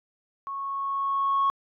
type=tone with level ramp; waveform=sine; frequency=1101 Hz; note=C#6; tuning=12 cents flat; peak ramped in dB=-31 to -18 dBFS; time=0.47-1.5 s; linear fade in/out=0 ms; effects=tanh soft clip ceiling -17 dBFS